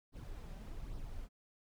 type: noise with flanger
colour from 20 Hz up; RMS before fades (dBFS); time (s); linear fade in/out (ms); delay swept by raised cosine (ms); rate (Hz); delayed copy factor
brown; -45; 0.12-1.29; 50; 0.2 to 5.2; 1.2; +0.5
effects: none